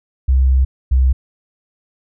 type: tone pair in turn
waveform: sine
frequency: 65.41 / 64.7 Hz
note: C2 / C2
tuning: 0 / -19 cents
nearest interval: unison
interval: 19 cents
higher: first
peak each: -9 dBFS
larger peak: neither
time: 0.28-0.65 / 0.91-1.13 s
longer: first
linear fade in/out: 10 ms
effects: none